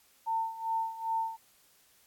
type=tone with tremolo; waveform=sine; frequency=900 Hz; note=A5; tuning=39 cents sharp; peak=-27 dBFS; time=0.26-1.37 s; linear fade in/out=20 ms; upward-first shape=sine; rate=2.5 Hz; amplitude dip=80%; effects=white hiss -64 dBFS RMS until 2.06 s + AAC 64 kbps